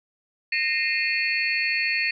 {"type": "tone cluster", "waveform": "sine", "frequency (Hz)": [1845, 2112, 2451, 2666, 4392], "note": ["A#6", "C7", "D#7", "E7", "C#8"], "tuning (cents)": [-18, 16, -27, 19, -17], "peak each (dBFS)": [-27, -29, -26, -30, -30], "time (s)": [0.52, 2.11], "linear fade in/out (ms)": 5, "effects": []}